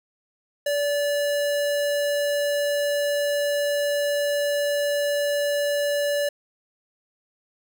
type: tone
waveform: square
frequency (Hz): 578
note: D5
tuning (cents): -28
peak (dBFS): -22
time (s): 0.66-6.29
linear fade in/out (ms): 5
effects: none